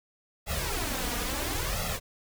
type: noise with flanger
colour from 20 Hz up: pink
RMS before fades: -31 dBFS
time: 0.46-2 s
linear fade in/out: 50 ms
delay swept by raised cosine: 1.5 to 4.2 ms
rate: 0.73 Hz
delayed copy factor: +0.8
effects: none